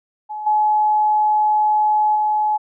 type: tone with level steps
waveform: sine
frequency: 850 Hz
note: G#5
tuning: 40 cents sharp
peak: -25 / -13 / -15 dBFS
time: 0.29-2.58 s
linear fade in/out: 20 ms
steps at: 0.46 / 2.15 s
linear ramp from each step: 10 ms
effects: none